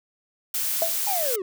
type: noise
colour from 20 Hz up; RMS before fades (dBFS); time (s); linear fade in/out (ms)
blue; -26; 0.54-1.36; 5
type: tone with exponential decay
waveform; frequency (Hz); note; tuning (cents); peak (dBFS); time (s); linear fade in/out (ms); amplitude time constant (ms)
sine; 659.3; E5; 0; -17; 0.82-0.95; 1; 28
type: linear sweep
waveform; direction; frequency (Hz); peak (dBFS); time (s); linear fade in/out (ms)
triangle; down; 838 to 356.8; -24; 1.07-1.42; 2
effects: none